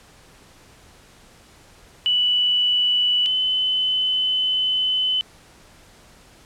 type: tone pair in turn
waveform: sine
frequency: 2961 / 3027 Hz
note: F#7 / F#7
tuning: +1 / +39 cents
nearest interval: unison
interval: 38 cents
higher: second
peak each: -16 / -18 dBFS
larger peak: first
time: 2.06-3.26 / 3.26-5.21 s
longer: second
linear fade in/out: 0 ms
effects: pink hiss -50 dBFS RMS until 6.45 s + low-pass 10000 Hz 12 dB/octave

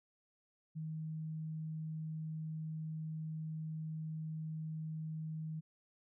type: tone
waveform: sine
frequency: 157.6 Hz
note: D#3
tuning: 23 cents sharp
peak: -39 dBFS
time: 0.75-5.61 s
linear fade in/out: 20 ms
effects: none

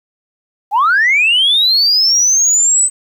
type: linear sweep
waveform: sine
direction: up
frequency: 761 to 8150 Hz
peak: -7 dBFS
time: 0.71-2.9 s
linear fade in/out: 50 ms
effects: tanh soft clip ceiling -5 dBFS + 8-bit

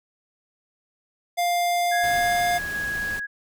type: tone with pitch glide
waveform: square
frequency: 700 to 704.5 Hz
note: F5 to F5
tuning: +4 to +15 cents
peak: -21 dBFS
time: 1.37-2.59 s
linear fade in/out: 20 ms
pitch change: +11 cents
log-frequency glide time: 1.69-2.46 s
type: tone with tremolo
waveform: sine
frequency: 1661.2 Hz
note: G#6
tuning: in tune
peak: -25 dBFS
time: 1.91-3.27 s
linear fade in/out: 20 ms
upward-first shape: square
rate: 1.2 Hz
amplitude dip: 25%
type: noise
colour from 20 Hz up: pink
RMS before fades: -37 dBFS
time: 2.03-3.2 s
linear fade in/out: 10 ms
effects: none

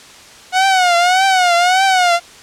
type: tone with vibrato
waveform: sawtooth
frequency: 731 Hz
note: F#5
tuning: 21 cents flat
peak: -6 dBFS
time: 0.52-2.2 s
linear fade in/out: 50 ms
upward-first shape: triangle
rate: 1.7 Hz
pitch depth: 120 cents each way
effects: white hiss -39 dBFS RMS until 2.42 s + low-pass 7000 Hz 12 dB/octave

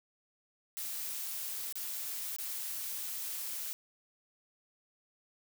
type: noise with dropouts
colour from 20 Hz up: blue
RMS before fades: -39 dBFS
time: 0.77-3.73 s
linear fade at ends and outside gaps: 0 ms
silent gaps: 1.725-1.755 / 2.364-2.385 s
effects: none

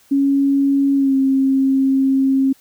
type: tone with pitch glide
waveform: sine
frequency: 277.2 to 268.4 Hz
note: C#4 to C4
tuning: 0 to +44 cents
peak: -12 dBFS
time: 0.11-2.53 s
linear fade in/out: 10 ms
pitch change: -56 cents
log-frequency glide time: 0.95-1.15 s
effects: white hiss -53 dBFS RMS until 2.6 s

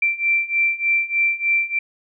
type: beating tone pair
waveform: sine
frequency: 2348 / 2351.3 Hz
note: D7 / D7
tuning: -1 / +1 cents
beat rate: 3.3 Hz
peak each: -21 / -19 dBFS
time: 0.02-1.79 s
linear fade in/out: 5 ms
effects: none

